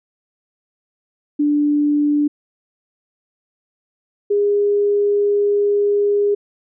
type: tone pair in turn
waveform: sine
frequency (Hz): 293.7 / 408.7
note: D4 / G#4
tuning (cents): 0 / -28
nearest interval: tritone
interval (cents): 572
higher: second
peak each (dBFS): -13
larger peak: neither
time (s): 1.39-2.28 / 4.3-6.35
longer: second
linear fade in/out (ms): 10
effects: none